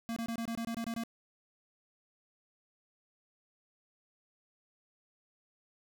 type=tone bursts; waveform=square; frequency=230 Hz; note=A#3; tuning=23 cents flat; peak=-35 dBFS; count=10; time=0.09-1.036 s; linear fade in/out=0 ms; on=73 ms; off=24 ms; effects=none